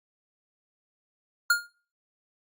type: tone with exponential decay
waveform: square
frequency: 1417 Hz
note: F6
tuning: 25 cents sharp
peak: -16 dBFS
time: 1.5-1.67 s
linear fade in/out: 5 ms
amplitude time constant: 35 ms
effects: noise-tail reverb RT60 0.4 s tail -20 dB re dry + Opus 48 kbps